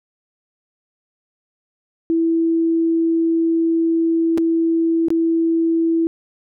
sine tone with dropouts, 329.6 Hz, E4, in tune, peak -14 dBFS, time 2.1-6.07 s, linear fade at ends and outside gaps 0 ms, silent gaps 4.376-4.381 / 5.084-5.104 s, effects none

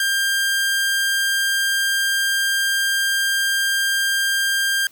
sawtooth tone, 1595 Hz, G6, 30 cents sharp, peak -14 dBFS, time 0-4.87 s, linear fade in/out 2 ms, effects white hiss -51 dBFS RMS until 4.91 s

